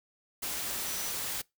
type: tone in noise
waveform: sine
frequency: 5920 Hz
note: F#8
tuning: in tune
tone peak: -41 dBFS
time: 0.86-1.12 s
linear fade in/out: 10 ms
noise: white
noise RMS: -35 dBFS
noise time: 0.42-1.42 s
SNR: -9 dB
effects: noise-tail reverb RT60 0.2 s tail -24 dB re dry